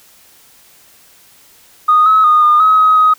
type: tone with pitch steps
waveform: sine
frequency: 1237 / 1285 / 1231 / 1216 / 1274 / 1266 / 1258 Hz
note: D#6 / E6 / D#6 / D#6 / D#6 / D#6 / D#6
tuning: -10 / -45 / -19 / -40 / +41 / +30 / +19 cents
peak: -5 dBFS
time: 1.88-3.14 s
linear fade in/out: 10 ms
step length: 180 ms
effects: tanh soft clip ceiling -1 dBFS + white hiss -46 dBFS RMS until 3.18 s